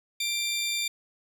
25% pulse tone pair together, 2357 / 3590 Hz, D7 / A7, +6 / +34 cents, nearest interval perfect fifth, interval 728 cents, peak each -26 dBFS, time 0.2-0.88 s, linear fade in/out 5 ms, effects none

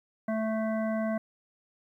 harmonic tone, 220 Hz, A3, in tune, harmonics 1 / 3 / 5 / 7 / 9, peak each -29 / -31 / -42 / -43 / -45 dBFS, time 0.28-1.18 s, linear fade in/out 5 ms, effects 11-bit

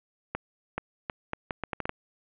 accelerating click train, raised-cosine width 0.5 ms, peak -15 dBFS, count 10, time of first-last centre 0.35-1.894 s, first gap 430 ms, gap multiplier 0.74, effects resampled to 8000 Hz + 7-bit

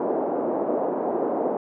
pink band-pass noise, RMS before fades -25 dBFS, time 0-1.57 s, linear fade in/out 2 ms, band 290 to 770 Hz, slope 24 dB/octave, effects none

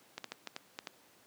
clicks, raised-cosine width 0.2 ms, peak -22 dBFS, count 7, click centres 0.18 / 0.243 / 0.32 / 0.473 / 0.564 / 0.789 / 0.872 s, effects pink hiss -63 dBFS RMS until 1.26 s + high-pass 200 Hz 12 dB/octave

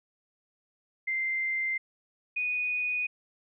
sine tone pair in turn, 2087 / 2477 Hz, C7 / D#7, -5 / -8 cents, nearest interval minor third, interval 297 cents, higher second, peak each -27 dBFS, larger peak neither, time 1.07-1.78 / 2.36-3.07 s, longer neither, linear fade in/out 10 ms, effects none

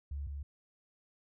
sine tone pair in turn, 70.9 / 70.9 Hz, C#2 / C#2, +40 / +40 cents, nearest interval unison, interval 0 cents, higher neither, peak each -36 / -38 dBFS, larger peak first, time 0.11-0.27 / 0.27-0.43 s, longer neither, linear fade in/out 5 ms, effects none

